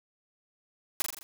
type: noise with echo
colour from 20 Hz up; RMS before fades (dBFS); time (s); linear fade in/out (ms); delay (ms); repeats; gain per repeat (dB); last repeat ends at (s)
white; -28; 1-1.02; 0; 42; 5; -4; 1.23
effects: none